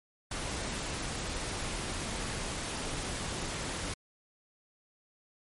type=noise; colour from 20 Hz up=pink; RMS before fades=-36 dBFS; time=0.31-3.94 s; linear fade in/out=5 ms; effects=MP3 48 kbps